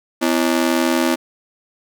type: ring-modulated tone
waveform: sawtooth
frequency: 293.7 Hz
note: D4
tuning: in tune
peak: -8 dBFS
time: 0.21-1.16 s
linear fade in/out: 20 ms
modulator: 40.1 Hz
effects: none